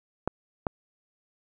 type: clicks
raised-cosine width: 1 ms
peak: -12 dBFS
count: 2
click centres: 0.276 / 0.668 s
effects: none